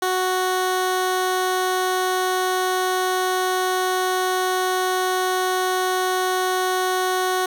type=tone; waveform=15% pulse; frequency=370 Hz; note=F#4; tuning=in tune; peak=-13 dBFS; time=0.02-7.46 s; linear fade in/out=5 ms; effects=none